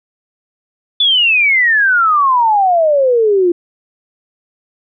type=exponential sweep; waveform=sine; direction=down; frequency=3503 to 339.8 Hz; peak=-8 dBFS; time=1-3.52 s; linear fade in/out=5 ms; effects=none